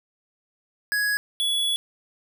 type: tone pair in turn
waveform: square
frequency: 1670 / 3391 Hz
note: G#6 / G#7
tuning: +9 / +35 cents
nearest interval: octave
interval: 1226 cents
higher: second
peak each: -22 dBFS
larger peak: neither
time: 0.92-1.17 / 1.4-1.76 s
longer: second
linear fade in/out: 0 ms
effects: none